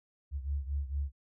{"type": "beating tone pair", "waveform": "sine", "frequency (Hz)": [69.3, 73.7], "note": ["C#2", "D2"], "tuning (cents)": [0, 7], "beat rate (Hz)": 4.4, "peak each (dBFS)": [-33, -37], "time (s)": [0.31, 1.12], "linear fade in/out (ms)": 50, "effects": []}